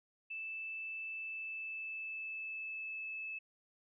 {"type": "tone with pitch glide", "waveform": "sine", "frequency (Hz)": [2637, 2611], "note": ["E7", "E7"], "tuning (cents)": [0, -17], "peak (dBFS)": -40, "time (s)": [0.3, 3.39], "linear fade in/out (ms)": 10, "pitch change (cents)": -17, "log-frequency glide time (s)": [1.11, 3.08], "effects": []}